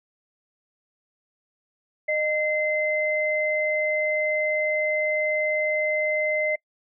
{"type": "tone pair together", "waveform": "sine", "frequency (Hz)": [613, 2066], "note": ["D#5", "C7"], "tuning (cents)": [-26, -22], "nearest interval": "octave + major sixth", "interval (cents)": 2104, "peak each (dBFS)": -24, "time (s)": [2.08, 6.56], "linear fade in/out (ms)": 10, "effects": ["noise-tail reverb RT60 0.1 s tail -26 dB re dry"]}